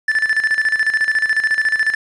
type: tone with tremolo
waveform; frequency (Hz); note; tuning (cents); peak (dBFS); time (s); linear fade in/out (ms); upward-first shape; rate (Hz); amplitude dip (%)
triangle; 1756; A6; -4; -10; 0.08-1.95; 5; square; 14; 70
effects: resampled to 24000 Hz + 7-bit